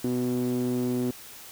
sawtooth tone with band-pass filter, 124.2 Hz, B2, 10 cents sharp, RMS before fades -27 dBFS, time 0.04-1.11 s, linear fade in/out 5 ms, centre 300 Hz, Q 7.1, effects white hiss -45 dBFS RMS until 1.51 s

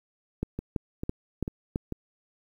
two click trains, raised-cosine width 3 ms, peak -15 / -19 dBFS, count 5 / 4, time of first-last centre 0.43-1.759 / 0.59-1.923 s, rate 3.01 / 2.25 Hz, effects 9-bit

